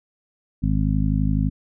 harmonic tone, 51.91 Hz, G#1, in tune, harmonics 1 / 2 / 3 / 4 / 5, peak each -22 / -25 / -23 / -26 / -26 dBFS, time 0.62-1.5 s, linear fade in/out 20 ms, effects none

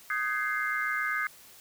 sine chord, Ab major seventh, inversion second, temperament equal with one note detuned, 1244.5 / 1533.9 / 1661.2 / 2093 Hz, Eb6 / G6 / Ab6 / C7, 0 / -38 / 0 / 0 cents, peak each -33 dBFS, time 0.1-1.27 s, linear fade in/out 2 ms, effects white hiss -53 dBFS RMS until 1.6 s

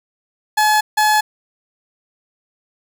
30% pulse tone pair in turn, 853 / 853 Hz, G#5 / G#5, +46 / +46 cents, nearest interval unison, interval 0 cents, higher neither, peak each -9 dBFS, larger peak neither, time 0.57-0.81 / 0.97-1.21 s, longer neither, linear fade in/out 10 ms, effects none

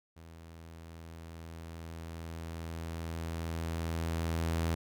sawtooth tone with level ramp, 82.41 Hz, E2, in tune, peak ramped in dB -46 to -25 dBFS, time 0.16-4.75 s, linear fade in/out 10 ms, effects none

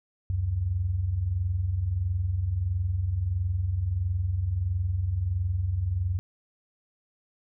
sine tone pair together, 71.29 / 92.8 Hz, C#2 / F#2, +49 / +6 cents, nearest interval perfect fourth, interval 457 cents, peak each -32 / -25 dBFS, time 0.3-6.19 s, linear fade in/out 0 ms, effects none

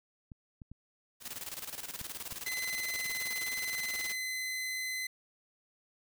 clicks, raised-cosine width 5 ms, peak -35 dBFS, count 5, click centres 0.318 / 0.618 / 0.716 / 2.014 / 2.324 s
white noise with tremolo, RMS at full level -40 dBFS, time 1.2-4.16 s, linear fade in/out 50 ms, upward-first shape square, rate 19 Hz, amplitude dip 70%
sawtooth tone, 2037 Hz, C7, 47 cents flat, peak -31 dBFS, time 2.46-5.07 s, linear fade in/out 5 ms
effects none

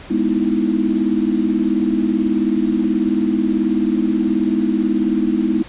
sine chord, E major seventh, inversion first, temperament equal, 207.7 / 246.9 / 311.1 / 329.6 Hz, G#3 / B3 / D#4 / E4, 0 / 0 / 0 / 0 cents, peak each -20 dBFS, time 0.1-5.63 s, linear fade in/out 10 ms, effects pink hiss -38 dBFS RMS until 5.68 s + resampled to 8000 Hz

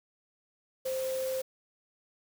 sine tone in noise, 523.3 Hz, C5, in tune, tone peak -30 dBFS, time 0.85-1.42 s, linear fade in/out 10 ms, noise white, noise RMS -43 dBFS, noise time 0.85-1.42 s, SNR +10 dB, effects none

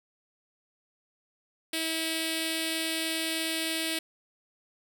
5% pulse tone with notch filter, 323.2 Hz, E4, 34 cents flat, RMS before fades -31 dBFS, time 1.73-3.99 s, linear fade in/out 5 ms, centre 1100 Hz, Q 0.51, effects none

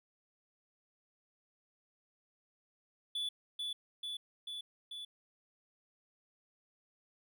triangle tone with echo, 3454 Hz, A7, 33 cents flat, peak -33 dBFS, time 3.15-3.29 s, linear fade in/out 5 ms, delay 440 ms, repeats 4, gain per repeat -2 dB, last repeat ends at 5.05 s, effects none

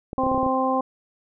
clicks, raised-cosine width 2 ms, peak -17 dBFS, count 9, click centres 0.131 / 0.181 / 0.236 / 0.266 / 0.316 / 0.346 / 0.378 / 0.431 / 0.464 s
harmonic tone, 261.6 Hz, C4, in tune, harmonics 1 / 2 / 3 / 4, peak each -25 / -25 / -25 / -25 dBFS, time 0.18-0.81 s, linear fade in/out 5 ms
effects none

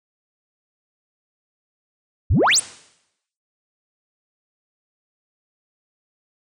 sine exponential sweep, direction up, 61.5 to 10548 Hz, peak -11 dBFS, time 2.3-2.6 s, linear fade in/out 10 ms, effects noise-tail reverb RT60 0.8 s tail -21 dB re dry + tanh soft clip ceiling -11 dBFS

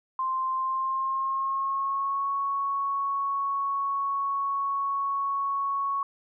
sine tone with pitch glide, 1046.5 to 1108.7 Hz, C6 to C#6, 0 to 0 cents, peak -25 dBFS, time 0.19-6.03 s, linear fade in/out 2 ms, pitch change +100 cents, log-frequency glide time 0.55-2.29 s, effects none

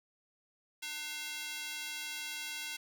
square tone with high-pass filter, 301.1 Hz, D4, 43 cents sharp, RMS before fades -41 dBFS, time 0.82-2.77 s, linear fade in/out 10 ms, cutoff 2500 Hz, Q 1.2, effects none

